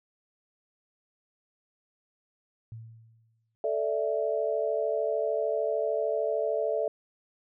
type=tone with exponential decay; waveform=sine; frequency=113 Hz; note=A2; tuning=47 cents sharp; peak=-37 dBFS; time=2.72-3.55 s; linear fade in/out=0 ms; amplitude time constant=180 ms
type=chord; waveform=sine; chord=A suspended fourth; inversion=none; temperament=just; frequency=440 / 586.7 / 660 Hz; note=A4 / D5 / E5; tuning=0 / -2 / +2 cents; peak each=-30 dBFS; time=3.64-6.88 s; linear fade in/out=2 ms
effects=none